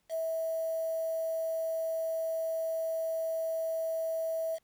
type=tone with quantisation; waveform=sine; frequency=650 Hz; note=E5; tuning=24 cents flat; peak=-30 dBFS; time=0.09-4.59 s; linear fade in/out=50 ms; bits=8; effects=pink hiss -75 dBFS RMS until 4.63 s